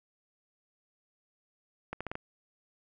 accelerating click train, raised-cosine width 0.5 ms, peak -21 dBFS, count 5, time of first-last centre 1.93-2.154 s, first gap 76 ms, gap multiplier 0.8, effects none

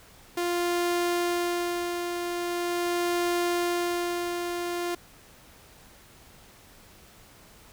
sawtooth tone with tremolo, 349.2 Hz, F4, in tune, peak -20 dBFS, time 0.37-4.95 s, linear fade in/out 5 ms, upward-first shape sine, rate 0.42 Hz, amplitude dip 45%, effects pink hiss -53 dBFS RMS until 7.72 s

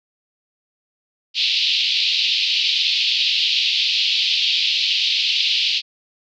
white band-pass noise, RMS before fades -19 dBFS, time 1.34-5.82 s, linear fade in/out 50 ms, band 2600 to 4500 Hz, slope 48 dB/octave, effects none

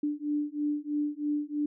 sine beating tone pair, 293.7 / 296.8 Hz, D4 / D4, 0 / +18 cents, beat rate 3.1 Hz, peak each -31 dBFS, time 0.03-1.66 s, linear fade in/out 5 ms, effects none

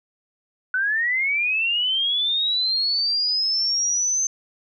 sine linear sweep, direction up, 1480 to 6272 Hz, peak -19 dBFS, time 0.74-4.27 s, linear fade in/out 2 ms, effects none

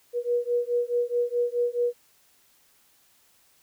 sine beating tone pair, 480 / 484.7 Hz, B4 / B4, -49 / -32 cents, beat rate 4.7 Hz, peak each -26 dBFS, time 0.13-1.94 s, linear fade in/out 50 ms, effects white hiss -62 dBFS RMS until 3.62 s

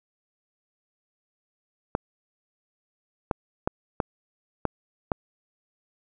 clicks, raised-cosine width 1 ms, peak -9 dBFS, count 6, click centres 1.951 / 3.312 / 3.675 / 4.002 / 4.653 / 5.118 s, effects none

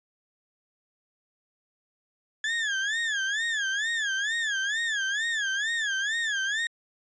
35% pulse tone with vibrato, 1700 Hz, G#6, 40 cents sharp, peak -24 dBFS, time 2.44-6.67 s, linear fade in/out 2 ms, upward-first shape sine, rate 2.2 Hz, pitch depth 160 cents each way, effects resampled to 16000 Hz

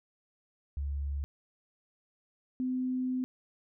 sine tone pair in turn, 70.7 / 255.2 Hz, C#2 / C4, +35 / -43 cents, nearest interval octave + minor seventh, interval 2222 cents, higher second, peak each -31 / -29 dBFS, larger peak second, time 0.77-1.24 / 2.6-3.24 s, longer second, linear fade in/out 0 ms, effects none

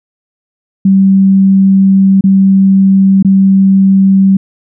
sine tone with dropouts, 193.3 Hz, G3, 24 cents flat, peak -3 dBFS, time 0.85-4.37 s, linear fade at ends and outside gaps 5 ms, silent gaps 2.21-2.239 / 3.227-3.247 s, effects none

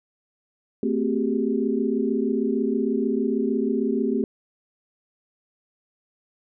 sine tone cluster, 223.5 / 259.3 / 379.3 / 405.7 Hz, A3 / C4 / F#4 / G#4, +27 / -15 / +43 / -41 cents, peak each -25 / -25 / -27 / -28 dBFS, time 0.83-4.24 s, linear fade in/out 2 ms, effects none

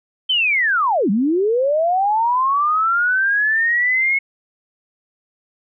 sine linear two-way sweep, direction down then up, 3136 to 185 to 2192 Hz, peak -14 dBFS, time 0.29-4.19 s, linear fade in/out 10 ms, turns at 1.1 s, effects none

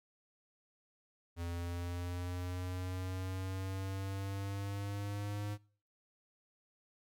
square linear sweep, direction up, 85.1 to 103.83 Hz, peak -38 dBFS, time 1.36-5.58 s, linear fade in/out 50 ms, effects noise-tail reverb RT60 0.5 s tail -25 dB re dry

